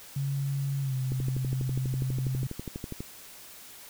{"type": "tone with pitch glide", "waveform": "sine", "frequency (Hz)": [138.59, 130.06], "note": ["C#3", "C3"], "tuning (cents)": [0, -10], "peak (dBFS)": -27, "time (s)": [0.16, 2.47], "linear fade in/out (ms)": 5, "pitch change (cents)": -110, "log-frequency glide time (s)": [0.81, 0.95]}
{"type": "click train", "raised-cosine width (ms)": 3, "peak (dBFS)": -22, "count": 24, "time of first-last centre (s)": [1.12, 3.005], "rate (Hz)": 12.2}
{"effects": ["white hiss -48 dBFS RMS until 3.89 s"]}